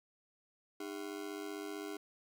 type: ring-modulated tone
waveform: 40% pulse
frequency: 355.2 Hz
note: F4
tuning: 29 cents sharp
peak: -37 dBFS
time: 0.8-1.97 s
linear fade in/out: 5 ms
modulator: 47.8 Hz
effects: none